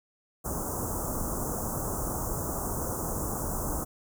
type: band-stop noise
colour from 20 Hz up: pink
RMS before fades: -32 dBFS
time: 0.44-3.85 s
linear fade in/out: 20 ms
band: 1300 to 6400 Hz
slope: 48 dB/octave
effects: none